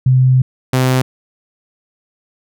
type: tone pair in turn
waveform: sine / sawtooth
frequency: 129 / 129 Hz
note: C3 / C3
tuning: -24 / -24 cents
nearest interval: unison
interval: 0 cents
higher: neither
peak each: -7 / -7 dBFS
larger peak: neither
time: 0.06-0.42 / 0.73-1.02 s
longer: first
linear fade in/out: 5 ms
effects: none